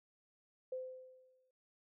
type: tone with exponential decay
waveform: sine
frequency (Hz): 514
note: C5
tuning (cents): -31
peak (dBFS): -37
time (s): 0.72-1.51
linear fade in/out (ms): 5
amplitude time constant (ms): 170
effects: none